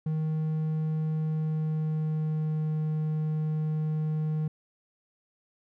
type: tone with pitch glide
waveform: triangle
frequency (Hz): 156.6 to 154.98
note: D#3 to D#3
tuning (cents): +11 to -7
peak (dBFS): -24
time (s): 0.06-4.48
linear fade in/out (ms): 5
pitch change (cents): -18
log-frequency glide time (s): 1.17-2.77
effects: none